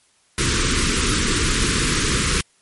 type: band-stop noise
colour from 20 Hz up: pink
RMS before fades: -19 dBFS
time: 0.38-2.41 s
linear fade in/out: 2 ms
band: 460 to 1100 Hz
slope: 48 dB/octave
effects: white hiss -59 dBFS RMS until 2.61 s + MP3 48 kbps